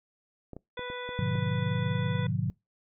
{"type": "clicks", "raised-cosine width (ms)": 2, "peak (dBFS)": -28, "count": 6, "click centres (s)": [0.533, 0.566, 0.793, 0.901, 1.091, 1.354]}
{"type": "harmonic tone", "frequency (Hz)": 493.9, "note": "B4", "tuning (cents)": 0, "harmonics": [1, 2, 3, 4, 5, 7], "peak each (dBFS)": [-38, -42, -43, -44, -48, -44], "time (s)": [0.77, 2.27], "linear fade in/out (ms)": 5}
{"type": "chord", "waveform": "sine", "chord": "G# diminished seventh", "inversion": "none", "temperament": "just", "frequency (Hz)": [103.83, 124.59, 149.51, 179.41], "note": ["G#2", "B2", "D3", "F3"], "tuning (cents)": [0, 16, 31, 47], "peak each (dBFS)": -32, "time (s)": [1.19, 2.5], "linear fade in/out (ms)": 0}
{"effects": ["noise-tail reverb RT60 0.2 s tail -24 dB re dry"]}